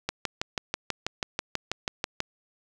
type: click train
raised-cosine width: 0.2 ms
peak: -10 dBFS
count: 14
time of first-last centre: 0.09-2.204 s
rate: 6.15 Hz
effects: none